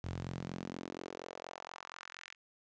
sawtooth tone with high-pass filter sweep, 44.22 Hz, F1, 22 cents sharp, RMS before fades -45 dBFS, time 0.03-2.35 s, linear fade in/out 20 ms, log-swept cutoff 89 to 2100 Hz, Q 1.9, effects resampled to 16000 Hz + 11-bit

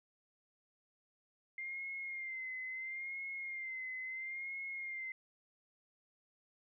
sine tone with vibrato, 2101 Hz, C7, 7 cents sharp, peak -40 dBFS, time 1.58-5.12 s, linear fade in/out 2 ms, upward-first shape sine, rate 0.74 Hz, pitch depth 53 cents each way, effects none

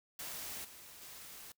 white noise with level steps, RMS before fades -44 / -54 / -51 dBFS, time 0.19-1.52 s, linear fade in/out 2 ms, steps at 0.64 / 1.01 s, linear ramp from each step 10 ms, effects noise-tail reverb RT60 0.1 s tail -22 dB re dry

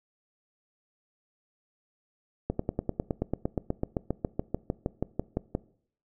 slowing click train, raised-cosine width 2 ms, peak -14 dBFS, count 24, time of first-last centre 2.5-5.551 s, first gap 94 ms, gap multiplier 1.03, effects noise-tail reverb RT60 0.6 s tail -21 dB re dry

